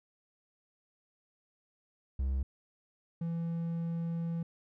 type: tone pair in turn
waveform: triangle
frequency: 66.6 / 167.34 Hz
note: C2 / E3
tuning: +31 / +26 cents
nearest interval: octave + major third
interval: 1595 cents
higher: second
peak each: -27 / -30 dBFS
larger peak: first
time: 2.19-2.43 / 3.21-4.43 s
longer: second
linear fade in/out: 5 ms
effects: none